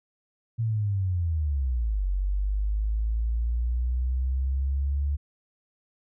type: linear two-way sweep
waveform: sine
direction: down then up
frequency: 116.2 to 46.25 to 71.9 Hz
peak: -23 dBFS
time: 0.58-5.17 s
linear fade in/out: 20 ms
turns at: 2.06 s
effects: none